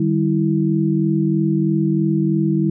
sine tone cluster, 152.4 / 195.5 / 327.9 Hz, D#3 / G3 / E4, -36 / -4 / -9 cents, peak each -19 dBFS, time 0-2.7 s, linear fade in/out 5 ms, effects none

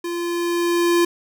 square tone with level ramp, 344.8 Hz, F4, 22 cents flat, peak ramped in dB -25 to -14 dBFS, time 0.04-1.05 s, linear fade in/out 5 ms, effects none

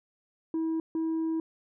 sine tone bursts at uneven times, 323.4 Hz, E4, 33 cents flat, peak -24 dBFS, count 2, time 0.54-0.8 / 0.95-1.4 s, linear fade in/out 2 ms, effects tanh soft clip ceiling -26 dBFS

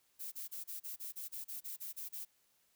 violet noise bursts, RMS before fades -44 dBFS, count 13, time 0.19-2.252 s, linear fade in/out 20 ms, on 130 ms, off 31 ms, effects white hiss -74 dBFS RMS until 2.75 s

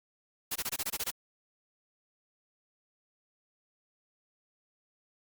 white noise bursts, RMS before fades -33 dBFS, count 9, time 0.51-1.109 s, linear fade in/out 10 ms, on 47 ms, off 22 ms, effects Opus 48 kbps

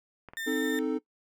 clicks, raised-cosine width 0.5 ms, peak -30 dBFS, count 2, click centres 0.287 / 0.335 s
35% pulse tone, 1804 Hz, A6, 43 cents sharp, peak -32 dBFS, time 0.37-0.79 s, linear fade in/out 0 ms
triangle chord, A diminished, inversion first, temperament equal, 261.6 / 311.1 / 440 Hz, C4 / Eb4 / A4, 0 / 0 / 0 cents, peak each -29 dBFS, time 0.46-0.99 s, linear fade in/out 20 ms
effects noise-tail reverb RT60 0.1 s tail -19 dB re dry

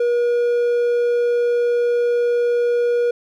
triangle tone, 479.4 Hz, A#4, 48 cents sharp, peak -13 dBFS, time 0-3.11 s, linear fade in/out 5 ms, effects none

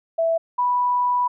sine tone pair in turn, 659.3 / 984.4 Hz, E5 / B5, 0 / -6 cents, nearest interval perfect fifth, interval 694 cents, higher second, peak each -17 dBFS, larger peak neither, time 0.18-0.38 / 0.58-1.28 s, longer second, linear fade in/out 10 ms, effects none

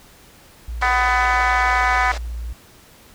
sine tone, 58.1 Hz, A#1, 5 cents flat, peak -25 dBFS, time 0.68-2.53 s, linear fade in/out 5 ms
pink band-pass noise, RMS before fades -32 dBFS, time 0.81-2.18 s, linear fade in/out 5 ms, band 420 to 6300 Hz, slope 24 dB/octave
harmonic tone, 250 Hz, B3, 21 cents sharp, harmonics 3 / 4 / 5 / 6 / 7 / 8 / 9, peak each -21 / -22 / -23 / -24 / -24 / -25 / -26 dBFS, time 0.82-2.12 s, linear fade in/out 5 ms
effects pink hiss -48 dBFS RMS until 3.14 s

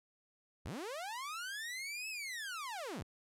sawtooth linear two-way sweep, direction up then down, 47.02 to 2632 to 47.02 Hz, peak -37 dBFS, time 0.65-3.03 s, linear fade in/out 10 ms, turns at 2.09 s, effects low-pass 12000 Hz 12 dB/octave

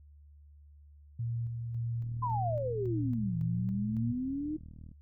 sine tone with tremolo, 116.9 Hz, A#2, 5 cents sharp, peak -32 dBFS, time 1.19-4.12 s, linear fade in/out 5 ms, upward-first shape square, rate 1.8 Hz, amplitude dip 35%
click train, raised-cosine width 5 ms, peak -38 dBFS, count 114, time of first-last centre 2.04-4.915 s, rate 39.3 Hz
sine exponential two-way sweep, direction down then up, 1040 to 160 to 313.6 Hz, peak -31 dBFS, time 2.22-4.57 s, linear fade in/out 10 ms, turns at 3.39 s
effects noise-tail reverb RT60 0.1 s tail -17 dB re dry + added 73 Hz sine -53 dBFS peak until 5.01 s

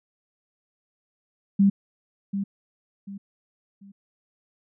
sine tone with echo, 198.1 Hz, G3, 18 cents sharp, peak -14 dBFS, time 1.59-1.7 s, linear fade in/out 10 ms, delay 740 ms, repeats 3, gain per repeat -10 dB, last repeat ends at 3.92 s, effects none

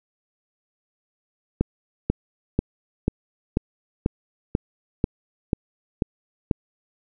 click train, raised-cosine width 3 ms, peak -6 dBFS, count 11, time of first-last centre 1.61-6.512 s, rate 2.04 Hz, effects none

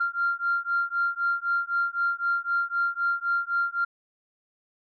sine beating tone pair, 1387 / 1390.9 Hz, F6 / F6, -12 / -7 cents, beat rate 3.9 Hz, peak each -26 dBFS, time 0-3.85 s, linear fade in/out 10 ms, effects tanh soft clip ceiling -16 dBFS

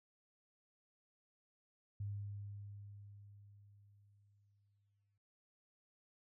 sine tone with exponential decay, 101.5 Hz, G#2, 39 cents flat, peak -39 dBFS, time 2-5.18 s, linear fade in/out 5 ms, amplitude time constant 690 ms, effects noise-tail reverb RT60 0.9 s tail -23 dB re dry

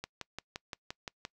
click train, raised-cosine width 0.2 ms, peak -21 dBFS, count 8, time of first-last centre 0.04-1.251 s, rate 5.78 Hz, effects noise-tail reverb RT60 0.1 s tail -25 dB re dry

